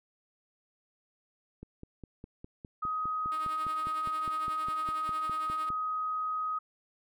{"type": "click train", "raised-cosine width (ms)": 3, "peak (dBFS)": -31, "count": 21, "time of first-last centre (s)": [1.63, 5.703], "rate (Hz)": 4.91}
{"type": "tone", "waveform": "sine", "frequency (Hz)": 1258, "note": "D#6", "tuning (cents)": 19, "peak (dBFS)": -30, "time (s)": [2.82, 6.59], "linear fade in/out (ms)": 10}
{"type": "tone with tremolo", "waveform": "5% pulse", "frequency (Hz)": 311.1, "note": "D#4", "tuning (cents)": 0, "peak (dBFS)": -32, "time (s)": [3.32, 5.69], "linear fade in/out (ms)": 0, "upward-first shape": "triangle", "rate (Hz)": 11, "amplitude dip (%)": 75}
{"effects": []}